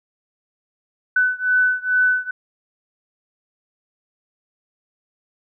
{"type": "beating tone pair", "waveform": "sine", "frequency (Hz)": [1500, 1502.3], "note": ["F#6", "F#6"], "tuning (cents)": [23, 26], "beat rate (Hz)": 2.3, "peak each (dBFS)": [-18, -19], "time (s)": [1.16, 2.31], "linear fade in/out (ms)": 5, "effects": []}